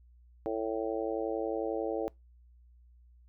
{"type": "harmonic tone", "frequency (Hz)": 111.1, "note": "A2", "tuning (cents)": 17, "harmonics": [3, 4, 5, 6, 7], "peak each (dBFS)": [-36, -34, -36, -41, -41], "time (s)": [0.46, 2.08], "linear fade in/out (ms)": 0, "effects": ["noise-tail reverb RT60 0.2 s tail -24 dB re dry", "added 60 Hz sine -56 dBFS peak until 3.28 s"]}